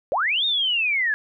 sine linear two-way sweep, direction up then down, 471 to 3729 to 1652 Hz, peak -19 dBFS, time 0.12-1.14 s, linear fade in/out 0 ms, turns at 0.45 s, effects none

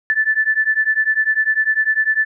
sine beating tone pair, 1748 / 1758 Hz, A6 / A6, -12 / -2 cents, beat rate 10 Hz, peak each -17 dBFS, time 0.1-2.25 s, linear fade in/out 0 ms, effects none

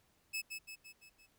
sawtooth tone with echo, 2598 Hz, E7, 26 cents flat, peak -33 dBFS, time 0.33-0.42 s, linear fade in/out 20 ms, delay 170 ms, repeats 5, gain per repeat -5 dB, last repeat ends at 1.27 s, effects pink hiss -73 dBFS RMS until 1.38 s

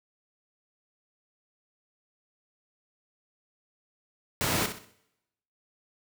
pink noise with echo, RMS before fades -27 dBFS, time 4.41-4.66 s, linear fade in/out 0 ms, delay 63 ms, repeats 4, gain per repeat -9 dB, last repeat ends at 4.912 s, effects noise-tail reverb RT60 0.9 s tail -21 dB re dry + high-pass 80 Hz 12 dB/octave

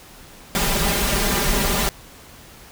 pink noise with comb filter, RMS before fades -20 dBFS, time 0.55-1.89 s, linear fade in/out 0 ms, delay 5 ms, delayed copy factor +0.95, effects pink hiss -44 dBFS RMS until 2.71 s

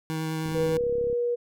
25% pulse tone with vibrato, 158.9 Hz, D#3, 37 cents sharp, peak -24 dBFS, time 0.1-0.77 s, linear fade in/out 0 ms, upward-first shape sine, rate 9.8 Hz, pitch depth 9 cents each way
click train, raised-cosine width 3 ms, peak -27 dBFS, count 24, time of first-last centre 0.46-1.129 s, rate 34.4 Hz
sine tone with pitch glide, 484.3 to 480.1 Hz, B4 to B4, -34 to -49 cents, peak -23 dBFS, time 0.54-1.36 s, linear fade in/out 20 ms, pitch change -15 cents, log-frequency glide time 0.75-0.93 s
effects none

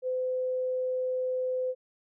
sine tone, 510 Hz, C5, 44 cents flat, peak -27 dBFS, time 0.02-1.75 s, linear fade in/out 50 ms, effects none

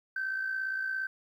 sine tone with amplitude modulation, 1547 Hz, G6, 23 cents flat, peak -27 dBFS, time 0.16-1.07 s, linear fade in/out 5 ms, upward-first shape sine, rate 57.4 Hz, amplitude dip 55%, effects tanh soft clip ceiling -25 dBFS + 11-bit

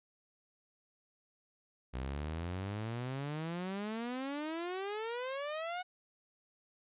sawtooth exponential sweep, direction up, 61.74 to 740 Hz, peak -33 dBFS, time 1.93-5.83 s, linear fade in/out 20 ms, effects resampled to 8000 Hz

